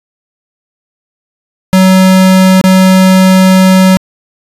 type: tone with dropouts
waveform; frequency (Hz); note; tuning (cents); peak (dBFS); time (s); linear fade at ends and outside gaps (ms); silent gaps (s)
square; 187.7; F#3; +25; -3; 1.73-3.97; 0; 2.613-2.64
effects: resampled to 32000 Hz